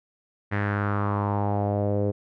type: tone with low-pass filter sweep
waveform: sawtooth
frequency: 102.1 Hz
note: G#2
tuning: 29 cents flat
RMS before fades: -25 dBFS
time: 0.51-2.12 s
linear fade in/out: 20 ms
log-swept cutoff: 1900 to 470 Hz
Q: 3.8
effects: none